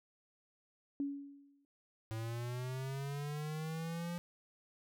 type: tone with exponential decay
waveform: sine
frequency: 281.4 Hz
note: C#4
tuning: 26 cents sharp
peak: -32 dBFS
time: 1-1.65 s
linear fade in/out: 1 ms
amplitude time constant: 140 ms
type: linear sweep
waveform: square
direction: up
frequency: 110 to 174.5 Hz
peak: -39 dBFS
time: 2.11-4.18 s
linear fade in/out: 0 ms
effects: none